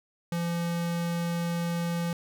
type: tone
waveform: square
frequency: 170.6 Hz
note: F3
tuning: 40 cents flat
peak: -28 dBFS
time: 0.32-2.13 s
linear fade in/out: 2 ms
effects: none